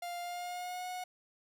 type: tone with pitch glide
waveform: 45% pulse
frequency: 700 to 729.7 Hz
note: F5 to F#5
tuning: +4 to -24 cents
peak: -38 dBFS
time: 0.02-1.04 s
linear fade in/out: 5 ms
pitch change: +72 cents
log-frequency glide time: 0.2-0.88 s
effects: none